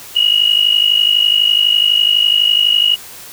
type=tone pair together; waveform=sine; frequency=2866 / 2918 Hz; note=F7 / F#7; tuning=+44 / -25 cents; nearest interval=unison; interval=31 cents; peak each=-12 dBFS; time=0.15-2.96 s; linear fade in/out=20 ms; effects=white hiss -34 dBFS RMS until 3.32 s